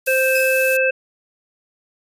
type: noise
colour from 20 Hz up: violet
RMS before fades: -25 dBFS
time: 0.06-0.77 s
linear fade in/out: 5 ms
type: harmonic tone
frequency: 523.3 Hz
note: C5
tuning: in tune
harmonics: 1 / 3 / 5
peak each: -17 / -21 / -19 dBFS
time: 0.07-0.91 s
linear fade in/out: 10 ms
type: tone with exponential decay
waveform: sawtooth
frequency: 2537 Hz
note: D#7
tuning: 33 cents sharp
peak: -18 dBFS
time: 0.35-0.71 s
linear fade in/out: 5 ms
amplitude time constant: 77 ms
effects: resampled to 32000 Hz